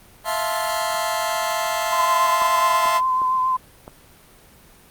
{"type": "chord", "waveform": "sawtooth", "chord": "F major seventh", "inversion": "third", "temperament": "just", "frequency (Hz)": [654.8, 698.5, 873.1, 1047.7], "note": ["E5", "F5", "A5", "C6"], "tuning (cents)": [-12, 0, -14, 2], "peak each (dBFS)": [-22, -24, -23, -22], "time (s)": [0.24, 3.01], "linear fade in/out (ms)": 50}
{"type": "tone with vibrato", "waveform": "sine", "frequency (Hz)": 1031, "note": "C6", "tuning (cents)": -26, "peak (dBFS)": -17, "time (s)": [1.92, 3.57], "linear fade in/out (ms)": 10, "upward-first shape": "sine", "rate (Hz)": 7.2, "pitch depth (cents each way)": 22}
{"type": "clicks", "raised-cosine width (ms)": 1, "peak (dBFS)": -22, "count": 4, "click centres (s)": [2.419, 2.857, 3.218, 3.879]}
{"effects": ["pink hiss -49 dBFS RMS until 4.9 s", "Opus 32 kbps"]}